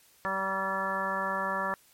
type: harmonic tone with a mistuned harmonic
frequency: 192.3 Hz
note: G3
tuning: 33 cents flat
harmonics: 1 / 2 / 3 / 4 / 5 / 6 / 7 / 9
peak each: -40 / -44 / -36 / -41 / -34 / -35 / -36 / -34 dBFS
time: 0.25-1.74 s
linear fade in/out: 0 ms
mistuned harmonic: 7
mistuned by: +17 cents
effects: white hiss -61 dBFS RMS until 1.93 s + MP3 64 kbps